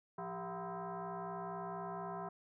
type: tone with frequency modulation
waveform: sine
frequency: 174.1 Hz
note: F3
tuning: 5 cents flat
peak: -40 dBFS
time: 0.18-2.29 s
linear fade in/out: 5 ms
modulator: 284 Hz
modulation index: 3.7
effects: none